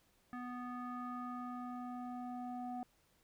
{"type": "tone with low-pass filter sweep", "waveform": "square", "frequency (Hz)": 246.9, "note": "B3", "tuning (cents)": 0, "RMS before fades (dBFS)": -44, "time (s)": [0.33, 2.83], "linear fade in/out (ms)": 0, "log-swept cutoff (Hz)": [1500, 820], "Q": 4.7, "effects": ["pink hiss -73 dBFS RMS until 3.23 s"]}